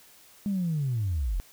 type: linear sweep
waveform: sine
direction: down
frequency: 207.7 to 36.62 Hz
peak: -24 dBFS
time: 0.46-1.4 s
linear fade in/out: 0 ms
effects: tanh soft clip ceiling -21 dBFS + white hiss -55 dBFS RMS until 1.52 s